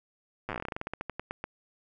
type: slowing click train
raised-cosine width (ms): 0.5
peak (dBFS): -19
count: 22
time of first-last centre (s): 0.49-1.44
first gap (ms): 8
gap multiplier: 1.15
effects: none